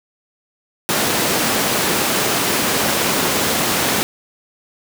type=high-pass noise; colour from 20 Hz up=pink; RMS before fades=-18 dBFS; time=0.89-4.03 s; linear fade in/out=0 ms; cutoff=190 Hz; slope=12 dB/octave; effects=none